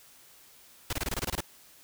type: noise bursts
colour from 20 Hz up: pink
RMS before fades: -31 dBFS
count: 10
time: 0.9-1.406 s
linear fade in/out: 2 ms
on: 29 ms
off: 24 ms
effects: white hiss -56 dBFS RMS until 1.83 s